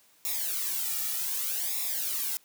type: noise with flanger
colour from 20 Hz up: blue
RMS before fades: -31 dBFS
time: 0.25-2.37 s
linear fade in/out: 0 ms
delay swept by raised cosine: 0.65 to 1.95 ms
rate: 0.65 Hz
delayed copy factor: -0.9
effects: white hiss -62 dBFS RMS until 2.44 s + high-pass 100 Hz 12 dB/octave